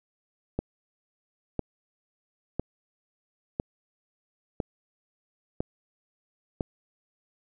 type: click train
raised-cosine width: 2 ms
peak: -14 dBFS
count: 7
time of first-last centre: 0.59-6.608 s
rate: 0.997 Hz
effects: none